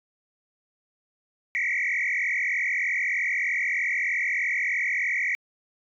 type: tone with frequency modulation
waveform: sine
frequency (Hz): 2099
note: C7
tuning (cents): +5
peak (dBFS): -22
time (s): 1.55-5.35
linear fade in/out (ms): 0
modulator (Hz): 43.2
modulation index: 4.7
effects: tanh soft clip ceiling -19 dBFS